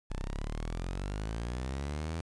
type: exponential sweep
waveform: sawtooth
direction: up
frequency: 30.87 to 84.1 Hz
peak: -30 dBFS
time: 0.1-2.21 s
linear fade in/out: 0 ms
effects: resampled to 22050 Hz + 10-bit